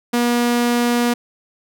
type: tone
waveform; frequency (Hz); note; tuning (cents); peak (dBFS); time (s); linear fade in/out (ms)
sawtooth; 240; B3; -49; -11; 0.13-1.14; 10
effects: none